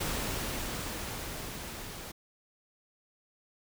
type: noise with level ramp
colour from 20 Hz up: pink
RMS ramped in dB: -33 to -43 dBFS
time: 0-2.12 s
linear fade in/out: 10 ms
effects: none